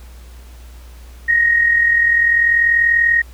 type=tone pair together; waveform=sine; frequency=1866.7 / 1907 Hz; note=A#6 / A#6; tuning=+2 / +39 cents; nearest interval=unison; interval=37 cents; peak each=-11 / -20 dBFS; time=1.28-3.22 s; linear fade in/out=10 ms; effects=added 60 Hz sine -35 dBFS peak until 3.33 s + pink hiss -47 dBFS RMS until 3.33 s